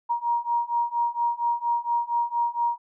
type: beating tone pair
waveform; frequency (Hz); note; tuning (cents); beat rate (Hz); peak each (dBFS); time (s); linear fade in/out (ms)
sine; 943 / 947.3; A#5 / A#5; +20 / +28; 4.3; -26 / -25; 0.09-2.78; 20
effects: none